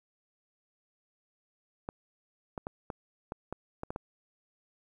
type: clicks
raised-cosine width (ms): 1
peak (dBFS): -22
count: 9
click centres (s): 1.889 / 2.578 / 2.669 / 2.902 / 3.321 / 3.526 / 3.834 / 3.905 / 3.961
effects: 10-bit